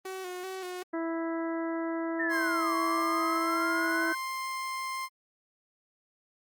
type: tone with vibrato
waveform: sawtooth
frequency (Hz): 370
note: F#4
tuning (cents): 0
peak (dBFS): -32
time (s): 0.05-0.83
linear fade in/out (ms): 5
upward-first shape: square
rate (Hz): 2.6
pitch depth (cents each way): 37
type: harmonic tone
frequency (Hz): 329.6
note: E4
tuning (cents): 0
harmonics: 1 / 2 / 3 / 4 / 5 / 6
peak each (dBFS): -31 / -37 / -41 / -43 / -45 / -47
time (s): 0.93-4.13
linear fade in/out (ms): 10
type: linear two-way sweep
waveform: sine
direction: down then up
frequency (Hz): 1836 to 1108.7 to 1544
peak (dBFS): -29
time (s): 2.19-4.15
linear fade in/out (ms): 10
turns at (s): 2.76
type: tone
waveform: 30% pulse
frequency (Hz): 1051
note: C6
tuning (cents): +7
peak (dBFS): -30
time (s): 2.29-5.09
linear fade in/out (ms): 50
effects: Opus 24 kbps